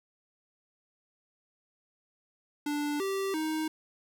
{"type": "tone with pitch steps", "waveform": "square", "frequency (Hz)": [293.3, 389.4, 313.5], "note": ["D4", "G4", "D#4"], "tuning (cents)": [-2, -12, 13], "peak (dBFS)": -30, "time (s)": [2.66, 3.68], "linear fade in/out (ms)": 5, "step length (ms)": 340, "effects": []}